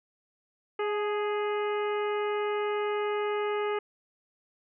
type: harmonic tone with a mistuned harmonic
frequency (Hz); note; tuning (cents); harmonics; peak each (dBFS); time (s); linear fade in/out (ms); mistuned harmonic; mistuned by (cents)
415.3; G#4; 0; 1 / 2 / 3 / 4 / 5 / 6 / 7; -28 / -36 / -36 / -43 / -41 / -46 / -46; 0.79-3.79; 5; 2; +32
effects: none